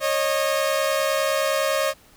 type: tone pair together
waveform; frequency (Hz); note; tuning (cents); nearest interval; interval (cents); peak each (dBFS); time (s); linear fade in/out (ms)
sawtooth; 547.2 / 617; C#5 / D#5; -23 / -15; major second; 208; -19; 0-1.94; 50
effects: pink hiss -53 dBFS RMS until 2.16 s